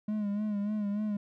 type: tone with vibrato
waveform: triangle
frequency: 207.7 Hz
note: G#3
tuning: in tune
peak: -27 dBFS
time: 0.08-1.17 s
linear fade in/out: 5 ms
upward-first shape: sine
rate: 3.4 Hz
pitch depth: 54 cents each way
effects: none